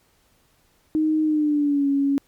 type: tone with pitch glide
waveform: sine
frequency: 311.1 to 278.8 Hz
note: D#4 to C#4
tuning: 0 to +10 cents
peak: -17 dBFS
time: 0.95-2.18 s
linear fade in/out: 0 ms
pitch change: -190 cents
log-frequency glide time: 1.23-1.88 s
effects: pink hiss -62 dBFS RMS until 2.27 s + MP3 96 kbps